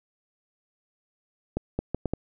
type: accelerating click train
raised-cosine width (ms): 2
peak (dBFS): -13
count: 5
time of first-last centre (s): 1.57-2.136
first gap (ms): 220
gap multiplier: 0.71
effects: none